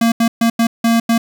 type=tone bursts at uneven times; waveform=square; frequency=230.2 Hz; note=A#3; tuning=22 cents flat; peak=-11 dBFS; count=6; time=0.01-0.12 / 0.2-0.28 / 0.41-0.5 / 0.59-0.67 / 0.84-1 / 1.09-1.18 s; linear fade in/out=5 ms; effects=none